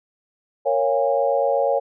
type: chord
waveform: sine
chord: Bb minor seventh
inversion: none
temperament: equal with one note detuned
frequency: 466.2 / 554.4 / 698.5 / 814 Hz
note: Bb4 / Db5 / F5 / Ab5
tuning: 0 / 0 / 0 / -35 cents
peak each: -24 / -19 / -25 / -25 dBFS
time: 0.65-1.8 s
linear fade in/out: 20 ms
effects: none